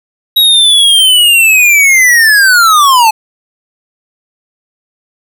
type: linear sweep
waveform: square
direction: down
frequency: 3839 to 850 Hz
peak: -4 dBFS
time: 0.36-3.11 s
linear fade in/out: 10 ms
effects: none